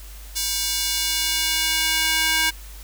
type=tone with high-pass filter sweep; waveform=square; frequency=318.5 Hz; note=D#4; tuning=41 cents sharp; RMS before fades=-22 dBFS; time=0.35-2.51 s; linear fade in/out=20 ms; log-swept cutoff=5000 to 1800 Hz; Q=1; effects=added 50 Hz sine -37 dBFS peak until 2.83 s + white hiss -45 dBFS RMS until 2.83 s